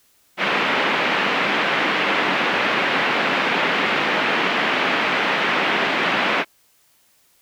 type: band-pass noise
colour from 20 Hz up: white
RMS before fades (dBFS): -20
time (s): 0.37-6.45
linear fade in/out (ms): 50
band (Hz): 180 to 2700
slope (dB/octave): 24
effects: white hiss -59 dBFS RMS until 7.41 s